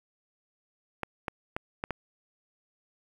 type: clicks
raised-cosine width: 0.5 ms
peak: -16 dBFS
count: 5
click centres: 1.033 / 1.282 / 1.565 / 1.839 / 1.907 s
effects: 8-bit